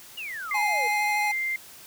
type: exponential sweep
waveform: sine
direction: down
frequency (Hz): 2960 to 451.6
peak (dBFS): -32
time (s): 0.17-0.88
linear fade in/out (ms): 10
type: tone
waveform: sine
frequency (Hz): 2093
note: C7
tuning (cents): 0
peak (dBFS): -25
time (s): 0.51-1.56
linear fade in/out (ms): 2
type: tone with vibrato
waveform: square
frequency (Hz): 835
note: G#5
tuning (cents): +9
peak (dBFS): -26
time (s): 0.54-1.32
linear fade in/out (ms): 10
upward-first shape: sine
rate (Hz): 13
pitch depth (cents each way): 14
effects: white hiss -47 dBFS RMS until 1.86 s